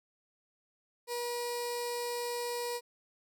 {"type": "tone with notch filter", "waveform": "15% pulse", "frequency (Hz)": 481, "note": "B4", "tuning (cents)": -46, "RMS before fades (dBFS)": -36, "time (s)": [1.07, 2.81], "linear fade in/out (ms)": 50, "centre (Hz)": 1500, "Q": 0.88, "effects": []}